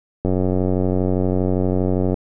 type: click train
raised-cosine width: 2 ms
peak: -7 dBFS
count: 176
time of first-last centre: 0.25-2.142 s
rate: 92.5 Hz
effects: none